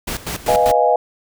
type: noise with tremolo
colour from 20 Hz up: pink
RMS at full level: -24 dBFS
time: 0.07-0.72 s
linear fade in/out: 10 ms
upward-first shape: square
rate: 5.1 Hz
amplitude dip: 80%
type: chord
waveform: sine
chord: F half-diminished seventh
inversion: second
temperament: equal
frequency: 493.9 / 622.3 / 698.5 / 830.6 Hz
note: Cb5 / Eb5 / F5 / Ab5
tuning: 0 / 0 / 0 / 0 cents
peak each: -17 dBFS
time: 0.48-0.96 s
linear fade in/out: 2 ms
effects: none